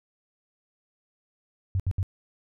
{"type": "tone bursts", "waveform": "sine", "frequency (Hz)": 94.7, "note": "F#2", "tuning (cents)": 41, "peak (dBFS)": -22, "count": 3, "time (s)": [1.75, 2.029], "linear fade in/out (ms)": 0, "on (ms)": 47, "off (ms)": 69, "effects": []}